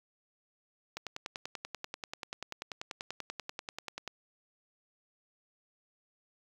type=click train; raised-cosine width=0.2 ms; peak=-21 dBFS; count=33; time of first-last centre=0.97-4.077 s; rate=10.3 Hz; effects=high-pass 60 Hz 12 dB/octave + 8-bit